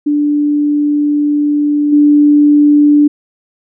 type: tone with level steps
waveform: sine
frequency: 293.7 Hz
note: D4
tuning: in tune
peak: -9 / -4 dBFS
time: 0.06-3.08 s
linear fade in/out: 10 ms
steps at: 1.92 s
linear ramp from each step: 10 ms
effects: none